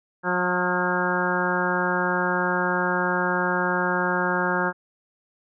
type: harmonic tone with a mistuned harmonic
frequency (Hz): 180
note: F#3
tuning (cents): -47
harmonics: 1 / 2 / 3 / 4 / 5 / 6 / 7 / 8 / 9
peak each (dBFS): -29 / -29 / -30 / -33 / -28 / -32 / -32 / -28 / -28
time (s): 0.23-4.73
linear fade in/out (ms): 50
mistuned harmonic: 8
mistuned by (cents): -28
effects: none